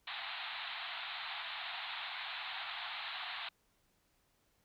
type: band-pass noise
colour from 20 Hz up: white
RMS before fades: -43 dBFS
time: 0.07-3.49 s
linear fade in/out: 5 ms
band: 680 to 4100 Hz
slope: 96 dB/octave
effects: pink hiss -75 dBFS RMS until 4.64 s